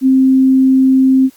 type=tone; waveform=sine; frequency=263.3 Hz; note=C4; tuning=11 cents sharp; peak=-6 dBFS; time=0.01-1.3 s; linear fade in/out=50 ms; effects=white hiss -48 dBFS RMS until 1.36 s + Opus 48 kbps